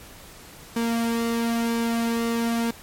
sawtooth tone with flanger, 231.6 Hz, A#3, 11 cents flat, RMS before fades -24 dBFS, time 0.76-2.71 s, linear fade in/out 5 ms, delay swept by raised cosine 1.5 to 3.1 ms, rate 1 Hz, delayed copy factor -0.55, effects pink hiss -45 dBFS RMS until 2.82 s + MP3 64 kbps

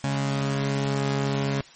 sawtooth tone pair together, 138.31 / 207.7 Hz, C#3 / G#3, -4 / 0 cents, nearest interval perfect fifth, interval 704 cents, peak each -20 / -27 dBFS, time 0.04-1.61 s, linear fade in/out 0 ms, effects white hiss -49 dBFS RMS until 1.75 s + MP3 32 kbps

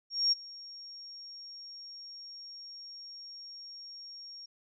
sine tone with ADSR envelope, 5560 Hz, F8, 9 cents flat, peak -22 dBFS, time 0.1-4.46 s, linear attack 220 ms, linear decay 20 ms, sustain -22 dB, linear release 7 ms, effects none

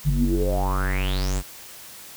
square tone with low-pass filter sweep, 47.04 Hz, F#1, 29 cents sharp, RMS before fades -22 dBFS, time 0.04-1.43 s, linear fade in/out 50 ms, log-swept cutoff 140 to 9000 Hz, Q 9.3, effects white hiss -42 dBFS RMS until 2.16 s

